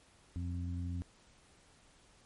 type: harmonic tone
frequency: 87.8 Hz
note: F2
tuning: 10 cents sharp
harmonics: 1 / 2 / 3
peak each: -36 / -45 / -45 dBFS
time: 0.36-1.02 s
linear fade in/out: 0 ms
effects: pink hiss -64 dBFS RMS until 2.25 s + MP3 48 kbps